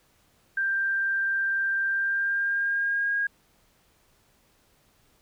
sine tone with pitch glide, 1581 to 1631.1 Hz, G6 to G#6, +14 to -32 cents, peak -23 dBFS, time 0.57-3.27 s, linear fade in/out 5 ms, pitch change +54 cents, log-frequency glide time 1.89-3.15 s, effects pink hiss -64 dBFS RMS until 5.21 s

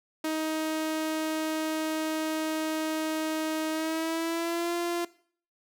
sawtooth tone with pitch glide, 314.4 to 344.8 Hz, D#4 to F4, +18 to -22 cents, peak -24 dBFS, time 0.24-5.05 s, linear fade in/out 5 ms, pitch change +160 cents, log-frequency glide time 3.71-4.74 s, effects noise-tail reverb RT60 0.5 s tail -19 dB re dry

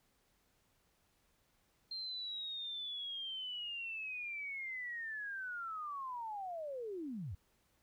sine linear sweep, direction down, 4186 to 73.2 Hz, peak -40 dBFS, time 1.91-7.35 s, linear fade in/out 5 ms, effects pink hiss -75 dBFS RMS until 7.82 s

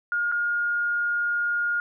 sine tone with dropouts, 1423 Hz, F6, 32 cents sharp, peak -22 dBFS, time 0.12-1.8 s, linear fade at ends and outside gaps 1 ms, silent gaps 0.316-0.322 s, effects none

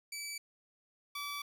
15% pulse tone pair in turn, 2304 / 1152 Hz, D7 / D6, -34 / -34 cents, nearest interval octave, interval 1200 cents, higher first, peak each -33 / -32 dBFS, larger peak second, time 0.12-0.38 / 1.15-1.42 s, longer second, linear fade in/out 5 ms, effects none

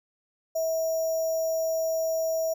sine tone with sample-and-hold, 647 Hz, E5, 32 cents flat, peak -24 dBFS, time 0.55-2.54 s, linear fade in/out 10 ms, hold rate 6300 Hz, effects none

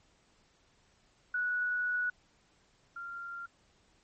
sine tone pair in turn, 1470 / 1387.5 Hz, F#6 / F6, -12 / -12 cents, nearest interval minor second, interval 100 cents, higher first, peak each -29 / -39 dBFS, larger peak first, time 1.34-2.1 / 2.96-3.46 s, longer first, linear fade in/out 5 ms, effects pink hiss -68 dBFS RMS until 4.03 s + MP3 32 kbps

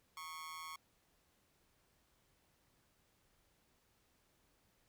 sawtooth tone with amplitude modulation, 1100 Hz, C#6, 14 cents flat, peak -39 dBFS, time 0.17-0.76 s, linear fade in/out 2 ms, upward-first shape sine, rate 163 Hz, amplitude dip 75%, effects pink hiss -75 dBFS RMS until 4.88 s

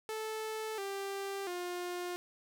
sawtooth tone with pitch steps, 437.2 / 394 / 355.1 Hz, A4 / G4 / F4, -11 / +9 / +29 cents, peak -33 dBFS, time 0.09-2.16 s, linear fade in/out 0 ms, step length 690 ms, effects none

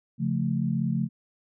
sine chord, Db augmented, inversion none, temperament equal, 138.59 / 174.61 / 220 Hz, Db3 / F3 / A3, 0 / 0 / 0 cents, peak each -28 dBFS, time 0.18-1.09 s, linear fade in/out 50 ms, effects none

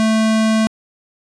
square tone, 220 Hz, A3, in tune, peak -13 dBFS, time 0-0.67 s, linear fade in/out 0 ms, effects resampled to 22050 Hz

